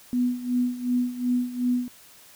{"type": "tone with tremolo", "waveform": "sine", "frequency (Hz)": 246.9, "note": "B3", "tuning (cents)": 0, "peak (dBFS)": -19, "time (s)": [0.13, 1.88], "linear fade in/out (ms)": 0, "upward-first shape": "sine", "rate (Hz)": 2.7, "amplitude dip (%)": 80, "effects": ["white hiss -51 dBFS RMS until 2.35 s"]}